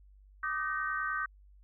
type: chord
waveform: sine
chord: Eb major seventh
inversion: third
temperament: equal with one note detuned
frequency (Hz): 1174.7 / 1244.5 / 1535.7 / 1864.7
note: D6 / Eb6 / G6 / Bb6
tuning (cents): 0 / 0 / -36 / 0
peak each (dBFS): -38 / -37 / -34 / -40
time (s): 0.43-1.26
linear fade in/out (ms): 5
effects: added 49 Hz sine -55 dBFS peak until 1.63 s